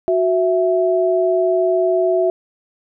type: tone pair together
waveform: sine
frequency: 368.8 / 660 Hz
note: F#4 / E5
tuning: -6 / +2 cents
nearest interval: minor seventh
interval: 1008 cents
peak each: -16 dBFS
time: 0.08-2.3 s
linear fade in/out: 0 ms
effects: none